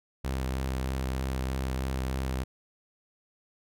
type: tone with vibrato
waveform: sawtooth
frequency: 65.41 Hz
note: C2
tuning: in tune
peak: -25 dBFS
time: 0.24-2.44 s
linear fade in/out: 10 ms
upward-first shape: sine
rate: 3.2 Hz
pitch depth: 19 cents each way
effects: none